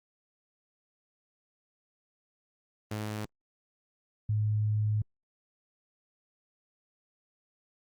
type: tone pair in turn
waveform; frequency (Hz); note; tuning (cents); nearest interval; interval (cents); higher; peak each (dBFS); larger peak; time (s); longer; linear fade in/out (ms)
sawtooth / sine; 106.4 / 106.4; G#2 / G#2; +42 / +42; unison; 0; neither; -28 / -25; second; 2.91-3.25 / 4.29-5.02; second; 5
effects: Opus 32 kbps